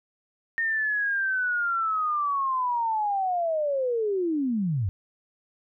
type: linear sweep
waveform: sine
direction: down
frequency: 1839 to 86.3 Hz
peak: -23 dBFS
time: 0.58-4.89 s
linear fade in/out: 0 ms
effects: none